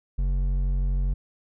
sine tone with hard clipping, 46.25 Hz, F#1, in tune, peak -23 dBFS, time 0.18-1.14 s, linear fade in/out 10 ms, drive 7 dB, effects none

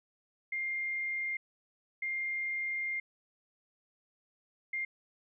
sine tone bursts at uneven times, 2112 Hz, C7, 16 cents sharp, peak -32 dBFS, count 3, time 0.52-1.37 / 2.02-3 / 4.73-4.85 s, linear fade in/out 5 ms, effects none

